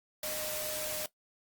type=tone in noise; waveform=sine; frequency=613 Hz; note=D#5; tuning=26 cents flat; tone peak=-40 dBFS; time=0.23-1.06 s; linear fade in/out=2 ms; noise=white; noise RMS=-37 dBFS; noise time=0.23-1.06 s; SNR=-6 dB; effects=noise-tail reverb RT60 0.1 s tail -17 dB re dry + Opus 48 kbps